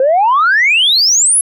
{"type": "exponential sweep", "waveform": "sine", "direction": "up", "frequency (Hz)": [508, 11070], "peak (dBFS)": -6, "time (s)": [0, 1.41], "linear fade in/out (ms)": 2, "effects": ["tanh soft clip ceiling -4 dBFS"]}